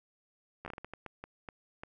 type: slowing click train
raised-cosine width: 0.5 ms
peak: -27 dBFS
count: 12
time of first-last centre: 0.65-1.835 s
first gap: 12 ms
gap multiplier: 1.4
effects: none